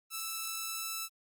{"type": "tone", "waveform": "5% pulse", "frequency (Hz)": 1318.5, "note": "E6", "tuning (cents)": 0, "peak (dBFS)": -24, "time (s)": [0.1, 1.09], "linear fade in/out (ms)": 50, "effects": ["Opus 32 kbps"]}